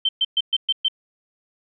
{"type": "tone bursts", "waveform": "sine", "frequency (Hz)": 3109, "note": "G7", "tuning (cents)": -15, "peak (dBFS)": -16, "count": 6, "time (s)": [0.05, 0.884], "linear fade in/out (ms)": 5, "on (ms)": 39, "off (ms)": 120, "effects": []}